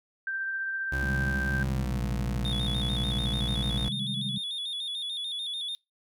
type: tone with tremolo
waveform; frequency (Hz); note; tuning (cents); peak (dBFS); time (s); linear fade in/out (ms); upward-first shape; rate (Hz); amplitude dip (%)
sine; 1568; G6; 0; -28; 0.27-1.63; 2; triangle; 15; 25
type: tone with pitch glide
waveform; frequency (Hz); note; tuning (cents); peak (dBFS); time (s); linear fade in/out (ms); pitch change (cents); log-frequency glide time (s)
30% pulse; 66.6 to 59.33; C2 to A#1; +31 to +31; -27; 0.92-3.89; 5; -200; 1.64-2.02
type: chord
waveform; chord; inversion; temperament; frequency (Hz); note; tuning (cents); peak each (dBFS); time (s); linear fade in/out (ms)
sine; Ab major seventh; first; equal; 130.81 / 155.56 / 196 / 207.7; C3 / Eb3 / G3 / Ab3; 0 / 0 / 0 / 0; -35 / -40 / -37 / -38; 1.03-4.38; 2
type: tone with vibrato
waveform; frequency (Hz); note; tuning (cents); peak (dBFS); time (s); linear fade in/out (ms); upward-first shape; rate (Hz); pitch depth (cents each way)
triangle; 3520; A7; 0; -30; 2.45-5.75; 0; square; 6.8; 61
effects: noise-tail reverb RT60 0.2 s tail -22 dB re dry